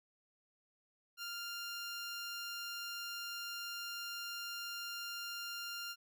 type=tone; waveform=15% pulse; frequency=1396.9 Hz; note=F6; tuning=in tune; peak=-35 dBFS; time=1.17-5.96 s; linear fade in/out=50 ms; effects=none